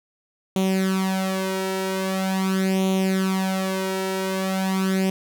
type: tone with flanger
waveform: sawtooth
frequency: 190 Hz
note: F#3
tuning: 46 cents sharp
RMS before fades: -23 dBFS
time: 0.56-5.1 s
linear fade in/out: 2 ms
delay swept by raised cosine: 0.3 to 2.2 ms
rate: 0.43 Hz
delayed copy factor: +0.75
effects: none